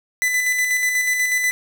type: tone with tremolo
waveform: 45% pulse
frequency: 2000 Hz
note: B6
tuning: 21 cents sharp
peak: -16 dBFS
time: 0.22-1.51 s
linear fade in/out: 0 ms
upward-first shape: square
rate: 8.2 Hz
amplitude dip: 35%
effects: 8-bit